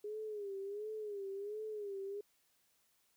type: tone with vibrato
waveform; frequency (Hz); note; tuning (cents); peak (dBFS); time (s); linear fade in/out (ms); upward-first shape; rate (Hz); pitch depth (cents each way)
sine; 411.3; G#4; -17; -40; 0.04-2.21; 5; sine; 1.4; 95
effects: white hiss -75 dBFS RMS until 3.16 s